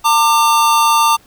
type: tone pair together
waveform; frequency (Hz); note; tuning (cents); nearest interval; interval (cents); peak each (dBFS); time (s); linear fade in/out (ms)
square; 910 / 1189; A#5 / D6; -42 / +21; perfect fourth; 463; -13; 0.04-1.17; 20
effects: pink hiss -49 dBFS RMS until 1.26 s